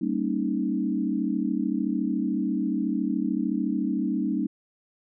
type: chord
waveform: sine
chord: Eb dominant seventh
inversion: first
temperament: equal with one note detuned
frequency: 196 / 229.3 / 277.2 / 311.1 Hz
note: G3 / Bb3 / Db4 / Eb4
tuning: 0 / -28 / 0 / 0 cents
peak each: -29 dBFS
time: 0.01-4.47 s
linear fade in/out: 10 ms
effects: none